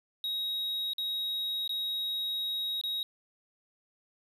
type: tone with dropouts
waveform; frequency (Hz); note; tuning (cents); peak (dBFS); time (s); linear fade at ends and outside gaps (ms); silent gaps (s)
triangle; 3795; A#7; +30; -29; 0.24-3.03; 1; 0.934-0.982 / 1.677-1.693 / 2.813-2.837
effects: none